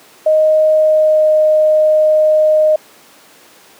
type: tone with pitch glide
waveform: sine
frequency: 622.3 to 618 Hz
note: D#5 to D#5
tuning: 0 to -12 cents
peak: -7 dBFS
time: 0.26-2.76 s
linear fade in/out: 5 ms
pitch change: -12 cents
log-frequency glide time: 0.72-1.35 s
effects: pink hiss -43 dBFS RMS until 3.79 s + high-pass 300 Hz 12 dB/octave